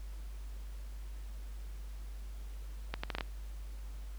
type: accelerating click train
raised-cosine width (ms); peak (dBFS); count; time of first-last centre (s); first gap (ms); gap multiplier
0.3; -19; 6; 2.94-3.208; 95; 0.71
effects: added 50 Hz sine -41 dBFS peak until 4.18 s + pink hiss -60 dBFS RMS until 4.18 s